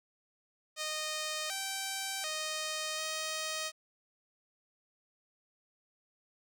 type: tone with pitch steps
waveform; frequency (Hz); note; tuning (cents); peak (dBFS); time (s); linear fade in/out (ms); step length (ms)
5% pulse; 618 / 777 / 621 / 627; D#5 / G5 / D#5 / D#5; -12 / -16 / -3 / +13; -23; 0.76-3.72; 50; 740
effects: none